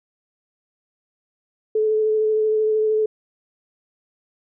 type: tone with vibrato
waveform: sine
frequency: 432.7 Hz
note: A4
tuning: 29 cents flat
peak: -16 dBFS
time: 1.75-3.06 s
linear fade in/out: 5 ms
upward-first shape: sine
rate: 13 Hz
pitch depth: 14 cents each way
effects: none